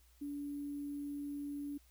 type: tone with sample-and-hold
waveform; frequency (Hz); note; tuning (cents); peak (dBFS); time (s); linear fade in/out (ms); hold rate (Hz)
sine; 287.4; D4; -37; -39; 0.21-1.78; 10; 11025
effects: added 60 Hz sine -64 dBFS peak until 1.9 s + white hiss -70 dBFS RMS until 1.9 s